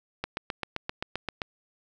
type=click train; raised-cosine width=0.3 ms; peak=-14 dBFS; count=10; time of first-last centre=0.24-1.418 s; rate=7.64 Hz; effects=none